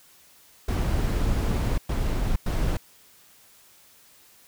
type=noise bursts at uneven times; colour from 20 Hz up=brown; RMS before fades=-24 dBFS; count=3; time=0.68-1.78 / 1.89-2.36 / 2.46-2.77 s; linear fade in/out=5 ms; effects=white hiss -55 dBFS RMS until 4.47 s